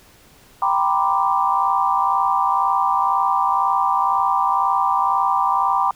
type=tone cluster; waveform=sine; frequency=784 / 956 / 1018 / 1180 Hz; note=G5 / A#5 / C6 / D6; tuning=0 / +43 / -48 / +8 cents; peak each=-21 dBFS; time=0.62-5.91 s; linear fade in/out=2 ms; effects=pink hiss -50 dBFS RMS until 5.95 s